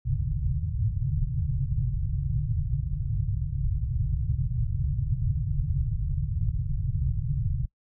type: low-pass noise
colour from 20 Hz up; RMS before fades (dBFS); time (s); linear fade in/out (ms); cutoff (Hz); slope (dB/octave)
white; -27; 0.05-7.66; 10; 150; 96
effects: noise-tail reverb RT60 0.1 s tail -23 dB re dry